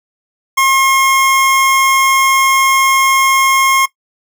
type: tone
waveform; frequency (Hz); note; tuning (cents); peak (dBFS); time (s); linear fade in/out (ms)
25% pulse; 1074; C6; +45; -5; 0.57-3.86; 10
effects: noise-tail reverb RT60 0.1 s tail -18 dB re dry